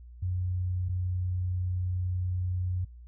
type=tone pair in turn; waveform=sine; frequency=91 / 91 Hz; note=F#2 / F#2; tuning=-28 / -28 cents; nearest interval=unison; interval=0 cents; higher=neither; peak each=-27 dBFS; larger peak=neither; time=0.22-0.89 / 0.89-2.85 s; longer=second; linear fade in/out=10 ms; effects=added 60 Hz sine -45 dBFS peak until 3.07 s